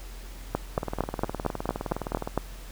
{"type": "two click trains", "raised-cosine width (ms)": 1, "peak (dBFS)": [-16, -10], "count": [30, 9], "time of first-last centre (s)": [[0.78, 2.275], [0.55, 2.376]], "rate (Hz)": [19.4, 4.38], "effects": ["added 43 Hz sine -39 dBFS peak until 2.71 s", "pink hiss -48 dBFS RMS until 2.71 s"]}